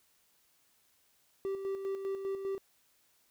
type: tone with tremolo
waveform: triangle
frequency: 389.5 Hz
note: G4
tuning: 11 cents flat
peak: -30 dBFS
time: 1.45-2.58 s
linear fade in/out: 0 ms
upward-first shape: square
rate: 5 Hz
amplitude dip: 50%
effects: white hiss -70 dBFS RMS until 3.3 s